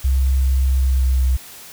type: tone with pitch glide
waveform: sine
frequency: 66 to 64.49 Hz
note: C2 to C2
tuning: +16 to -24 cents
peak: -13 dBFS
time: 0.04-1.37 s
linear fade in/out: 10 ms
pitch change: -40 cents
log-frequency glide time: 0.68-1.14 s
effects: white hiss -39 dBFS RMS until 1.72 s